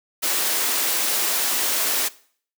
white high-pass noise, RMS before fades -22 dBFS, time 0.22-2.09 s, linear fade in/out 20 ms, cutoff 260 Hz, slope 24 dB/octave, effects noise-tail reverb RT60 0.5 s tail -19 dB re dry

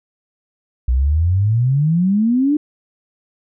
sine exponential sweep, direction up, 59.5 to 305.8 Hz, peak -12 dBFS, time 0.88-2.57 s, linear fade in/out 5 ms, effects none

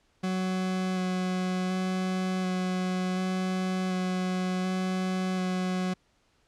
40% pulse tone with vibrato, 185 Hz, F#3, in tune, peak -26 dBFS, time 0.23-5.94 s, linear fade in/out 10 ms, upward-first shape square, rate 0.68 Hz, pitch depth 9 cents each way, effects pink hiss -68 dBFS RMS until 6.47 s + low-pass 7000 Hz 12 dB/octave

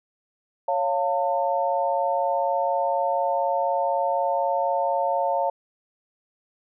sine chord, Db augmented, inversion none, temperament equal with one note detuned, 554.4 / 698.5 / 899 Hz, Db5 / F5 / A5, 0 / 0 / +37 cents, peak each -25 dBFS, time 0.68-5.5 s, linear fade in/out 5 ms, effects none

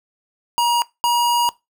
square tone pair in turn, 951 / 954.6 Hz, A#5 / A#5, +34 / +41 cents, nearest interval unison, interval 7 cents, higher second, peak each -15 dBFS, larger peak neither, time 0.58-0.82 / 1.04-1.49 s, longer second, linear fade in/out 0 ms, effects noise-tail reverb RT60 0.2 s tail -20 dB re dry

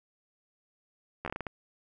slowing click train, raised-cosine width 0.5 ms, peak -20 dBFS, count 8, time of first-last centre 1.25-1.468 s, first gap 12 ms, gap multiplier 1.31, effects none

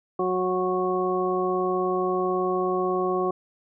harmonic tone, 183.7 Hz, F#3, 12 cents flat, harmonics 1 / 2 / 3 / 4 / 6, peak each -33 / -24 / -33 / -30 / -29 dBFS, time 0.19-3.31 s, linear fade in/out 5 ms, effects none

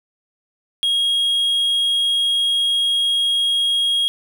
triangle tone, 3277 Hz, G#7, 24 cents flat, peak -14 dBFS, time 0.83-4.08 s, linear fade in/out 0 ms, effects none

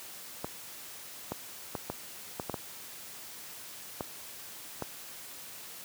clicks, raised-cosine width 1 ms, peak -19 dBFS, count 9, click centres 0.445 / 1.32 / 1.752 / 1.9 / 2.398 / 2.497 / 2.542 / 4.008 / 4.823 s, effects white hiss -46 dBFS RMS until 5.84 s + high-pass 80 Hz 12 dB/octave

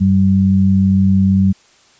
sine tone pair together, 94.66 / 192.4 Hz, F#2 / G3, +40 / -32 cents, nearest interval octave, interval 1228 cents, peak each -14 / -10 dBFS, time 0-1.53 s, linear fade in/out 20 ms, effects white hiss -50 dBFS RMS until 1.99 s + resampled to 16000 Hz

